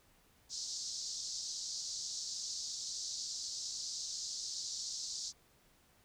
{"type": "band-pass noise", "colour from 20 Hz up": "pink", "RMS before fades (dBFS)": -42, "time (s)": [0.49, 5.33], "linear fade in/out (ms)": 50, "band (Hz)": [4300, 7000], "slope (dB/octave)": 48, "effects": ["pink hiss -68 dBFS RMS until 6.04 s"]}